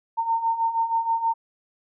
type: beating tone pair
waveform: sine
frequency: 908 / 914.3 Hz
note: A#5 / A#5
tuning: -46 / -34 cents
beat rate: 6.3 Hz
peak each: -27 / -22 dBFS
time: 0.17-1.34 s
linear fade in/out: 20 ms
effects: none